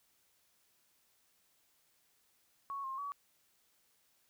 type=tone with pitch steps; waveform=sine; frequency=1109 / 1065 / 1135 Hz; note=C#6 / C6 / C#6; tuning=0 / +30 / +41 cents; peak=-38 dBFS; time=2.7-3.12 s; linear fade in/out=0 ms; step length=140 ms; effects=white hiss -73 dBFS RMS until 4.29 s